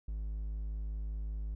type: tone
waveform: triangle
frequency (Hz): 52.6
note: G#1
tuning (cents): +23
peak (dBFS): -33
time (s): 0.08-1.55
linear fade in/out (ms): 5
effects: none